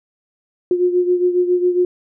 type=beating tone pair; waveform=sine; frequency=356.9 / 364.2 Hz; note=F4 / F#4; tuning=+38 / -27 cents; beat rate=7.3 Hz; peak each=-14 / -20 dBFS; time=0.71-1.85 s; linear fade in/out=2 ms; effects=none